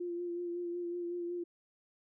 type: tone with vibrato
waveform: sine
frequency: 348.3 Hz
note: F4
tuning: 5 cents flat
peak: -35 dBFS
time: 0-1.44 s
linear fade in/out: 10 ms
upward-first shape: sine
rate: 5.4 Hz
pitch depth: 24 cents each way
effects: none